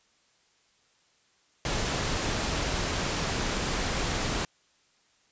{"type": "noise", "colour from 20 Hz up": "pink", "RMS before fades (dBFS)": -29, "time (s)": [1.65, 4.45], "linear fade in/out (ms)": 2, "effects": ["white hiss -66 dBFS RMS until 5.31 s", "resampled to 16000 Hz"]}